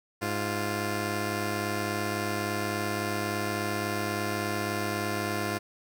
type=tone pair together; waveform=10% pulse; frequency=103.58 / 348.4 Hz; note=G#2 / F4; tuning=-4 / -4 cents; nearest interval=octave + major sixth; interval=2100 cents; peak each=-23 dBFS; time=0.21-5.59 s; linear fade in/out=20 ms; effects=none